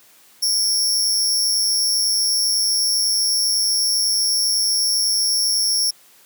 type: tone with amplitude modulation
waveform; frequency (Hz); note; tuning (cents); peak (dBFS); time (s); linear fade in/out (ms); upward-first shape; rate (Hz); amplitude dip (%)
sawtooth; 5470; F8; -37; -10; 0.42-5.91; 10; sine; 208; 90
effects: white hiss -51 dBFS RMS until 6.25 s + high-pass 150 Hz 12 dB/octave